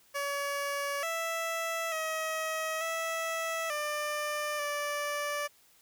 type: tone with pitch steps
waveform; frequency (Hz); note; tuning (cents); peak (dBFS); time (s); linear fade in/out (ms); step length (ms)
15% pulse; 566 / 660 / 636 / 655 / 596 / 584; C#5 / E5 / D#5 / E5 / D5 / D5; +36 / +2 / +38 / -11 / +25 / -10; -25; 0.14-5.48; 20; 890
effects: white hiss -63 dBFS RMS until 5.81 s